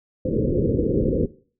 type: low-pass noise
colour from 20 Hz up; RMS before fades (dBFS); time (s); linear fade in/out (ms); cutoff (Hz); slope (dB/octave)
white; -21; 0.25-1.26; 5; 520; 96
effects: noise-tail reverb RT60 0.4 s tail -17 dB re dry